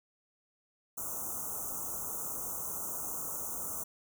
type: band-stop noise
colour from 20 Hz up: white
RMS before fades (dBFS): -38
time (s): 0.97-3.84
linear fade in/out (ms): 10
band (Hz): 1400 to 6000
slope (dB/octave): 96
effects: none